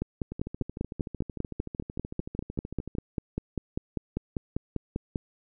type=two click trains; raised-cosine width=3 ms; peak=-16 / -23 dBFS; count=27 / 36; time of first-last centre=0.02-5.158 / 0.32-2.952 s; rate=5.06 / 13.3 Hz; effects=none